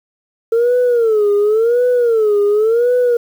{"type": "tone with vibrato", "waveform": "sine", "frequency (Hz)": 450.1, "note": "A4", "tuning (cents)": 39, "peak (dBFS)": -8, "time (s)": [0.52, 3.17], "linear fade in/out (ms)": 5, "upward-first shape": "sine", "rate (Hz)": 0.92, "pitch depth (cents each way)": 170, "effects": ["tanh soft clip ceiling -8 dBFS", "7-bit"]}